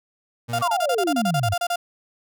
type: tone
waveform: 35% pulse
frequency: 118.4 Hz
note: A#2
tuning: 27 cents sharp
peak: -26 dBFS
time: 0.48-0.63 s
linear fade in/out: 20 ms
type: tone bursts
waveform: 35% pulse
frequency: 698.5 Hz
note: F5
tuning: in tune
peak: -19 dBFS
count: 14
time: 0.53-1.759 s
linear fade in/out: 5 ms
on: 59 ms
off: 31 ms
type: exponential sweep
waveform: sine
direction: down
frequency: 1189 to 91 Hz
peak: -21 dBFS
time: 0.61-1.54 s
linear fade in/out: 10 ms
effects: none